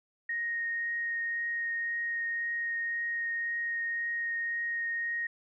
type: tone with vibrato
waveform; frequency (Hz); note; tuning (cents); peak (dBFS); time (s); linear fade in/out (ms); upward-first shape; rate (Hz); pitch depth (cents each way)
sine; 1864.7; A#6; 0; -30; 0.29-5.27; 5; triangle; 1.9; 8
effects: none